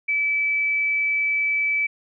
sine tone, 2305 Hz, D7, 33 cents flat, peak -19 dBFS, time 0.08-1.87 s, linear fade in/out 10 ms, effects none

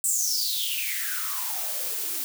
blue noise with high-pass filter sweep, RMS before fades -28 dBFS, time 0.04-2.24 s, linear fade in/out 0 ms, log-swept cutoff 8300 to 270 Hz, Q 9.3, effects none

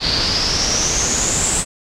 pink noise with low-pass filter sweep, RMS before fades -18 dBFS, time 0-1.65 s, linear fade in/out 50 ms, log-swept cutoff 4400 to 8100 Hz, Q 9.2, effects none

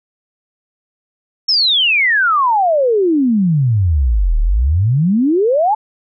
sine exponential two-way sweep, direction down then up, 5500 to 35.93 to 890 Hz, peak -10 dBFS, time 1.48-5.75 s, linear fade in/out 10 ms, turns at 4.39 s, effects none

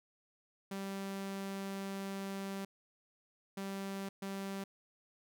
sawtooth tone bursts at uneven times, 195.5 Hz, G3, 4 cents flat, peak -35 dBFS, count 3, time 0.71-2.65 / 3.57-4.09 / 4.22-4.64 s, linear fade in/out 5 ms, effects none

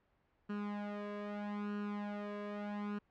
sawtooth tone with flanger, 206.1 Hz, G#3, 13 cents flat, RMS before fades -41 dBFS, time 0.49-2.99 s, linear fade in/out 10 ms, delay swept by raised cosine 0.7 to 1.8 ms, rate 0.79 Hz, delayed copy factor +0.8, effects pink hiss -75 dBFS RMS until 3.1 s + low-pass 2000 Hz 12 dB/octave

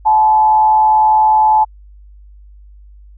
sine tone with frequency modulation, 865 Hz, A5, 30 cents flat, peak -7 dBFS, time 0.05-1.65 s, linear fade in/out 20 ms, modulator 138 Hz, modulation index 0.33, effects added 50 Hz sine -37 dBFS peak until 3.17 s

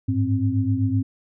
sine tone cluster, 100.2 / 108.1 / 263.9 Hz, G2 / A2 / C4, +38 / -30 / +15 cents, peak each -23 dBFS, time 0.08-1.03 s, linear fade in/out 10 ms, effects none

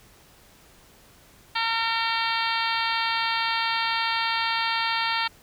harmonic tone, 455.9 Hz, A#4, 39 cents flat, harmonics 2 / 3 / 4 / 5 / 6 / 7 / 8 / 9 / 10, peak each -28 / -30 / -31 / -32 / -33 / -33 / -34 / -35 / -35 dBFS, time 1.55-5.28 s, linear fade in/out 10 ms, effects pink hiss -54 dBFS RMS until 5.42 s

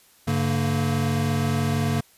square tone cluster, 99.4 / 143.4 / 229.4 Hz, G2 / D3 / A#3, +25 / -41 / -28 cents, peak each -27 / -25 / -27 dBFS, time 0.27-2.01 s, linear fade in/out 10 ms, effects white hiss -56 dBFS RMS until 2.17 s + resampled to 32000 Hz

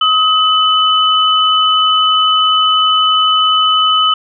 sine tone pair together, 1267 / 3004 Hz, D#6 / F#7, +31 / +26 cents, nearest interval octave + minor third, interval 1495 cents, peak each -11 dBFS, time 0.01-4.14 s, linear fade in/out 5 ms, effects none

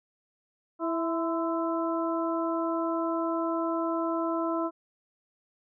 harmonic tone with a mistuned harmonic, 330 Hz, E4, 2 cents sharp, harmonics 1 / 2 / 3 / 4, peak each -29 / -32 / -34 / -35 dBFS, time 0.79-4.71 s, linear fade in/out 50 ms, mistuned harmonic 3, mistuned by +52 cents, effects none

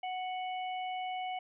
harmonic tone, 740 Hz, F#5, in tune, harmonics 1 / 3 / 4, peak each -35 / -45 / -47 dBFS, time 0.03-1.39 s, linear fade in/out 5 ms, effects none

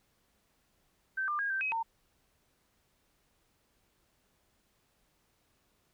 sine tone with pitch steps, 1550 / 1195 / 1630 / 1561 / 2541 / 909 Hz, G6 / D6 / G#6 / G6 / D#7 / A#5, -20 / +30 / -33 / -8 / +36 / -44 cents, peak -30 dBFS, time 1.17-1.83 s, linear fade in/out 10 ms, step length 110 ms, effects pink hiss -73 dBFS RMS until 5.93 s

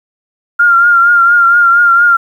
sine tone with vibrato, 1396.9 Hz, F6, in tune, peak -4 dBFS, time 0.59-2.17 s, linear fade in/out 10 ms, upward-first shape triangle, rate 4.3 Hz, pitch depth 45 cents each way, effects 7-bit

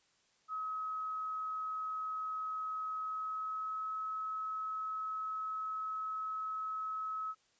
sine tone with pitch glide, 1277 to 1287.4 Hz, D#6 to E6, +45 to -41 cents, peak -36 dBFS, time 0.48-7.35 s, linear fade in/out 50 ms, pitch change +14 cents, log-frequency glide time 2.97-3.95 s, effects white hiss -72 dBFS RMS until 7.59 s + resampled to 16000 Hz

